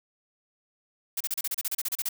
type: noise bursts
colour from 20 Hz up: blue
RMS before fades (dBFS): -29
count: 14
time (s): 1.17-2.089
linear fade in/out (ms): 5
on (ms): 35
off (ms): 33
effects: none